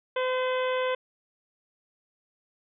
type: harmonic tone with a mistuned harmonic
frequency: 511 Hz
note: C5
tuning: 41 cents flat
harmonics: 1 / 2 / 3 / 4 / 5 / 6 / 7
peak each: -26 / -32 / -36 / -38 / -40 / -42 / -43 dBFS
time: 0.16-0.95 s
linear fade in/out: 5 ms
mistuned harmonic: 7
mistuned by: -61 cents
effects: none